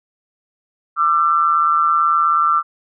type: tone pair together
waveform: sine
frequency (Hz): 1187 / 1345.7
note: D6 / E6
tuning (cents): +18 / +35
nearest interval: major second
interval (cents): 217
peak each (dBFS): -15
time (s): 0.96-2.63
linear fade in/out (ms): 50
effects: none